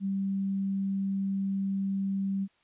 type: tone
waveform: sine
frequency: 195.1 Hz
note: G3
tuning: 8 cents flat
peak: -27 dBFS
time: 0-2.48 s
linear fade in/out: 50 ms
effects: white hiss -68 dBFS RMS until 2.63 s + resampled to 8000 Hz